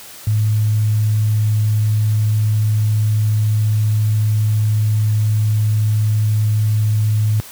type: tone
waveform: sine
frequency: 107.2 Hz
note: A2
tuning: 45 cents flat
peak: -12 dBFS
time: 0.27-7.4 s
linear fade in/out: 0 ms
effects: white hiss -37 dBFS RMS until 7.51 s + high-pass 60 Hz 12 dB/octave